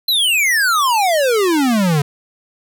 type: exponential sweep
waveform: square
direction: down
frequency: 4164 to 138.59 Hz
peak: -13 dBFS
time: 0.08-2.02 s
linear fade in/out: 5 ms
effects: none